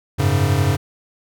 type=chord; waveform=square; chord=F# suspended second; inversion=none; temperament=equal with one note detuned; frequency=92.5 / 104.25 / 138.59 Hz; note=F#2 / G#2 / C#3; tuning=0 / +7 / 0 cents; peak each=-20 dBFS; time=0.18-0.77 s; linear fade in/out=20 ms; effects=none